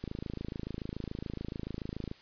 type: click train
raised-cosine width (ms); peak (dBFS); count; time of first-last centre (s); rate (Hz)
3; -24; 57; 0.04-2.114; 27
effects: white hiss -57 dBFS RMS until 2.21 s + resampled to 11025 Hz